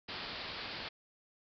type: low-pass noise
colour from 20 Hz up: white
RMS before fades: -43 dBFS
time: 0.08-0.89 s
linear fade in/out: 10 ms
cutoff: 4900 Hz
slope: 96 dB/octave
effects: none